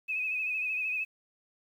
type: tone with vibrato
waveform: sine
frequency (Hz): 2539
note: D#7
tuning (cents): +34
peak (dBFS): -29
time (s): 0.08-1.05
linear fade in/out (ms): 20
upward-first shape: sine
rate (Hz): 13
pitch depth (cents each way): 52
effects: 10-bit